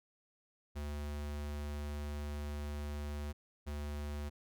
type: tone pair in turn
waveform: square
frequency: 73.4 / 73.4 Hz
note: D2 / D2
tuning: 0 / 0 cents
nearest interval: unison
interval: 0 cents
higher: neither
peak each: -39 / -39 dBFS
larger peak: neither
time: 0.75-3.33 / 3.66-4.3 s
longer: first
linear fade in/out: 20 ms
effects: none